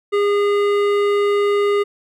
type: tone with hard clipping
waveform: sine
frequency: 407.9 Hz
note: G#4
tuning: 31 cents flat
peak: -16 dBFS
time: 0.12-1.84 s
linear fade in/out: 20 ms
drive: 13 dB
effects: none